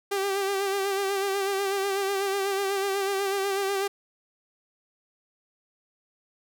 sawtooth tone with vibrato, 393.4 Hz, G4, 6 cents sharp, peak -21 dBFS, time 0.11-3.88 s, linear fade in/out 10 ms, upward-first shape sine, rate 8.1 Hz, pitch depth 42 cents each way, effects none

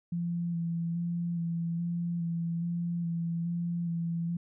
sine tone with vibrato, 169.9 Hz, F3, 47 cents flat, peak -29 dBFS, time 0.12-4.37 s, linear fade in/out 5 ms, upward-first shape square, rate 1.2 Hz, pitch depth 18 cents each way, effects none

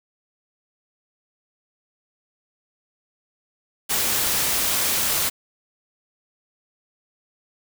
white noise, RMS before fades -22 dBFS, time 3.89-5.3 s, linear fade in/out 20 ms, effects none

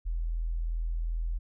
sine tone, 41.33 Hz, E1, 5 cents sharp, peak -28 dBFS, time 0.05-1.39 s, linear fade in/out 20 ms, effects none

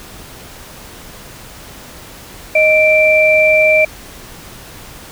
sine tone pair together, 622.3 / 2349 Hz, D#5 / D7, 0 / 0 cents, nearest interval octave + major seventh, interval 2300 cents, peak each -10 dBFS, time 2.55-3.85 s, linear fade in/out 5 ms, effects pink hiss -35 dBFS RMS until 5.11 s

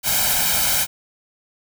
white noise with comb filter, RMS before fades -19 dBFS, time 0.03-0.87 s, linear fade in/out 50 ms, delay 1.3 ms, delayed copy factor +0.8, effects none

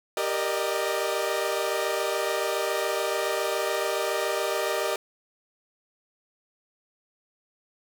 sawtooth chord, Eb major seventh, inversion first, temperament equal with one note detuned, 392 / 466.2 / 595.2 / 622.3 Hz, G4 / Bb4 / D5 / Eb5, 0 / 0 / +23 / 0 cents, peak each -27 dBFS, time 0.17-4.96 s, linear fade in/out 2 ms, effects none

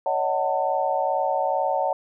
sine chord, D# half-diminished seventh, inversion third, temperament just, 560 / 622.3 / 746.7 / 896 Hz, C#5 / D#5 / F#5 / A5, +18 / 0 / +16 / +31 cents, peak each -26 / -28 / -25 / -26 dBFS, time 0.06-1.93 s, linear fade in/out 2 ms, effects none

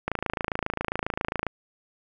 click train, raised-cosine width 0.5 ms, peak -11 dBFS, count 39, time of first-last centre 0.08-1.467 s, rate 27.4 Hz, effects none

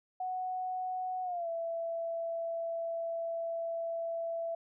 sine tone with pitch glide, 740 to 666.9 Hz, F#5 to E5, 0 to +20 cents, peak -33 dBFS, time 0.2-4.55 s, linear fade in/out 5 ms, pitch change -180 cents, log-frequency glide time 1.23-1.48 s, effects none

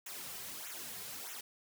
white noise with flanger, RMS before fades -45 dBFS, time 0.06-1.41 s, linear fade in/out 5 ms, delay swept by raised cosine 0.21 to 3.51 ms, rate 1.6 Hz, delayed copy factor -0.75, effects none

